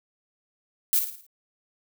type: noise with echo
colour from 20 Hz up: violet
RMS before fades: -21 dBFS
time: 0.93-0.99 s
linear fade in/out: 0 ms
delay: 55 ms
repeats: 5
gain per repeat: -7 dB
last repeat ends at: 1.265 s
effects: none